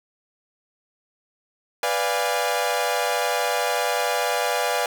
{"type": "chord", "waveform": "sawtooth", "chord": "B diminished seventh", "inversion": "none", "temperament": "equal with one note detuned", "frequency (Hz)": [493.9, 587.3, 698.5, 820.1], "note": ["B4", "D5", "F5", "Ab5"], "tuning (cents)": [0, 0, 0, -22], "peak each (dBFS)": -23, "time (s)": [1.83, 4.86], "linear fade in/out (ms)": 2, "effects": []}